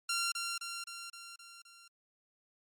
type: tone with echo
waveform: 10% pulse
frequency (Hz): 1379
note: F6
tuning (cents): -22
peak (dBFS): -23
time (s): 0.09-0.32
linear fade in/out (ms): 5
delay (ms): 260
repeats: 6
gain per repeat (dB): -4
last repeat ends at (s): 1.88
effects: MP3 64 kbps